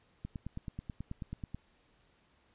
click train, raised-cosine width 5 ms, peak -27 dBFS, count 13, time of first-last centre 0.25-1.546 s, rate 9.26 Hz, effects pink hiss -69 dBFS RMS until 2.54 s + resampled to 8000 Hz

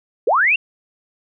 sine linear sweep, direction up, 378.3 to 2794 Hz, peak -12 dBFS, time 0.27-0.56 s, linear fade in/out 5 ms, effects none

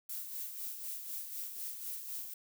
violet noise with tremolo, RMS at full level -40 dBFS, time 0.09-2.34 s, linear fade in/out 5 ms, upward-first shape sine, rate 4 Hz, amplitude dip 50%, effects none

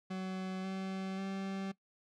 40% pulse tone with pitch steps, 187.7 / 190.65 / 193.65 Hz, F#3 / G3 / G3, +25 / -48 / -21 cents, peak -36 dBFS, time 0.1-1.72 s, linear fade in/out 10 ms, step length 540 ms, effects noise-tail reverb RT60 0.1 s tail -19 dB re dry + low-pass 5000 Hz 12 dB/octave

